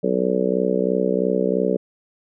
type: harmonic tone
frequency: 63 Hz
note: B1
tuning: 35 cents sharp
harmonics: 3 / 4 / 5 / 6 / 7 / 8 / 9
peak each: -24 / -27 / -28 / -27 / -22 / -26 / -26 dBFS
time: 0.03-1.77 s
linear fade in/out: 10 ms
effects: none

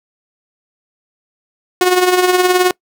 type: tone with tremolo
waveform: sawtooth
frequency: 363.7 Hz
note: F#4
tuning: 30 cents flat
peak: -3 dBFS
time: 1.81-2.71 s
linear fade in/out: 2 ms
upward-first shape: triangle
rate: 19 Hz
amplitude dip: 65%
effects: noise-tail reverb RT60 0.1 s tail -24 dB re dry

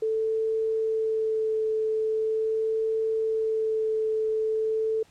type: tone with vibrato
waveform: sine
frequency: 440 Hz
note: A4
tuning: in tune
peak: -23 dBFS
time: 0.02-5.03 s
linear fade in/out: 5 ms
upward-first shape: sine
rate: 0.42 Hz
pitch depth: 11 cents each way
effects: pink hiss -59 dBFS RMS until 5.1 s + low-pass 9000 Hz 12 dB/octave

